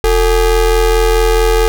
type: ring-modulated tone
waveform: square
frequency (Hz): 201.7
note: G3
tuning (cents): +50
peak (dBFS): -6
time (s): 0.04-1.68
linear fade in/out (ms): 0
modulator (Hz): 244
effects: none